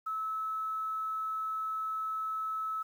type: tone with quantisation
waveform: sine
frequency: 1300 Hz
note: E6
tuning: 24 cents flat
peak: -32 dBFS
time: 0.06-2.83 s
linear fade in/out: 10 ms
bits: 10
effects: none